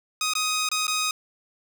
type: tone with dropouts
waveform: 10% pulse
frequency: 1253 Hz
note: D#6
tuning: 12 cents sharp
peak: -15 dBFS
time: 0.21-1.11 s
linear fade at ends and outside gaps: 2 ms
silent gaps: 0.336-0.352 / 0.689-0.715 / 0.869-0.879 s
effects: none